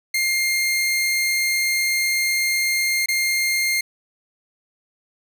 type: tone with dropouts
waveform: sawtooth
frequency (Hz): 2116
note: C7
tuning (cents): +19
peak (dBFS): -15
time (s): 0.14-3.81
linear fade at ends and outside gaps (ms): 5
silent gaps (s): 3.06-3.085
effects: none